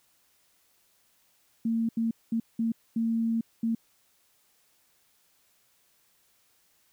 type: tone bursts at uneven times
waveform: sine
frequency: 227.8 Hz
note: A#3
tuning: 40 cents flat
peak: -24 dBFS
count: 6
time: 1.65-1.89 / 1.97-2.11 / 2.32-2.4 / 2.59-2.72 / 2.96-3.41 / 3.63-3.75 s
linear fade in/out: 5 ms
effects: white hiss -67 dBFS RMS until 6.92 s